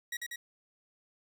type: tone with echo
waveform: sawtooth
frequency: 1910 Hz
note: A#6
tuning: 42 cents sharp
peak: -31 dBFS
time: 0.12-0.17 s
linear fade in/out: 5 ms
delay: 95 ms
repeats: 2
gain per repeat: -2 dB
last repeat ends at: 0.36 s
effects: none